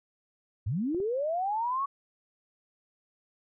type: linear sweep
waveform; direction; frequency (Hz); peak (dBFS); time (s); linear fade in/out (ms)
sine; up; 84.4 to 1131; -27; 0.66-1.86; 10
type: clicks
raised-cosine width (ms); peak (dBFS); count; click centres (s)
2; -30 / -30; 2; 0.947 / 1.002
effects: none